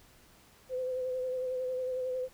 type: tone with vibrato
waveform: sine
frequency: 510 Hz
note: C5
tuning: 44 cents flat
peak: -31 dBFS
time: 0.69-2.29 s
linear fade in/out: 50 ms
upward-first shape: sine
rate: 11 Hz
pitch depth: 27 cents each way
effects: pink hiss -60 dBFS RMS until 2.33 s